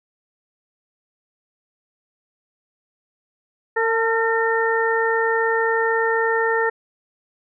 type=harmonic tone with a mistuned harmonic; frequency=454.5 Hz; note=A#4; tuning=44 cents flat; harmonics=1 / 2 / 3 / 4; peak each=-20 / -24 / -27 / -22 dBFS; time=3.76-6.7 s; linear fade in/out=10 ms; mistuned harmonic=2; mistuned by=-28 cents; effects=none